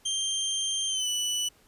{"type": "tone with pitch glide", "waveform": "25% pulse", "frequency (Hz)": [3165, 2970], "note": ["G7", "F#7"], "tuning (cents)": [16, 6], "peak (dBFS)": -23, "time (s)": [0.05, 1.49], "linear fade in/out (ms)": 10, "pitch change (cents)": -110, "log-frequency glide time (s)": [0.88, 1.08], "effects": ["pink hiss -61 dBFS RMS until 1.67 s", "resampled to 32000 Hz"]}